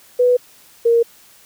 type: tone pair in turn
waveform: sine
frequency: 493.9 / 466.2 Hz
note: B4 / A#4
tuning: 0 / 0 cents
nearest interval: minor second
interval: 100 cents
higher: first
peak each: -10 dBFS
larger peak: neither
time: 0.19-0.37 / 0.85-1.03 s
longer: neither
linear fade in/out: 10 ms
effects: white hiss -48 dBFS RMS until 1.45 s